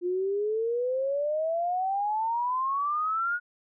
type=exponential sweep; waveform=sine; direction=up; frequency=349.2 to 1458 Hz; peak=-25 dBFS; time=0.01-3.4 s; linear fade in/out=50 ms; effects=none